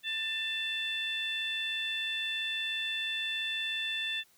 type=tone cluster; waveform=sine; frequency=1779 / 2684 / 3503 Hz; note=A6 / E7 / A7; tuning=+19 / +31 / -8 cents; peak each=-36 / -36 / -33 dBFS; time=0.03-4.24 s; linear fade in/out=50 ms; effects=tanh soft clip ceiling -25 dBFS + white hiss -65 dBFS RMS until 4.37 s